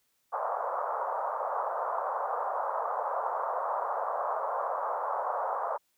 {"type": "band-pass noise", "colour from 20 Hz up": "white", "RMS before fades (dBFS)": -32, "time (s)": [0.32, 5.78], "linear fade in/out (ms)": 20, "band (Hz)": [520, 1200], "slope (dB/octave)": 48, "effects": ["white hiss -74 dBFS RMS until 5.97 s"]}